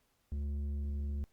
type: tone with tanh clipping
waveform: sine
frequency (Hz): 71.7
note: D2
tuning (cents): -41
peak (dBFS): -35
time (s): 0.32-1.24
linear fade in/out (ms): 0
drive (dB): 8
effects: pink hiss -75 dBFS RMS until 1.32 s + Opus 48 kbps